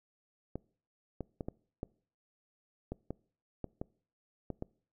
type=clicks; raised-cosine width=2 ms; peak=-24 dBFS; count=11; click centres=0.556 / 1.207 / 1.408 / 1.485 / 1.831 / 2.92 / 3.106 / 3.643 / 3.815 / 4.503 / 4.624 s; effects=noise-tail reverb RT60 0.5 s tail -24 dB re dry